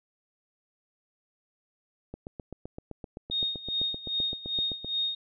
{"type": "click train", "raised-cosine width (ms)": 2, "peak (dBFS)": -25, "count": 22, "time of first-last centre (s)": [2.14, 4.846], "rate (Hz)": 7.76}
{"type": "tone with tremolo", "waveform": "sine", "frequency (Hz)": 3710, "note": "A#7", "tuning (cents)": -9, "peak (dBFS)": -25, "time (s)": [3.31, 5.15], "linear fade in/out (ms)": 5, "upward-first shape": "sine", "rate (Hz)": 2.5, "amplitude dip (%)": 85}
{"effects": []}